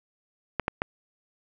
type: clicks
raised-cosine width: 0.5 ms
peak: -10 dBFS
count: 3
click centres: 0.597 / 0.681 / 0.819 s
effects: none